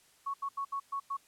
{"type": "tone bursts at uneven times", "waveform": "sine", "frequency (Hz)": 1108.7, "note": "C#6", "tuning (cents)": 0, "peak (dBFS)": -32, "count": 6, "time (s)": [[0.26, 0.34], [0.42, 0.49], [0.57, 0.65], [0.72, 0.8], [0.92, 1], [1.1, 1.17]], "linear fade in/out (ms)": 10, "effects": ["white hiss -64 dBFS RMS until 1.27 s", "low-pass 11000 Hz 12 dB/octave"]}